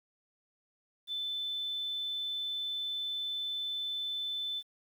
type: tone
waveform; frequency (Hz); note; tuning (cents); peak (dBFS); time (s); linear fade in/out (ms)
sine; 3520; A7; 0; -33; 1.07-4.63; 50
effects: 10-bit